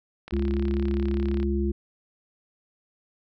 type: click train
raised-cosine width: 0.3 ms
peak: -24 dBFS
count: 41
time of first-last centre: 0.28-1.429 s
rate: 34.8 Hz
type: harmonic tone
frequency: 69.3 Hz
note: C#2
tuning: in tune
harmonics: 1 / 3 / 5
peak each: -25 / -28 / -28 dBFS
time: 0.32-1.72 s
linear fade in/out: 10 ms
effects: none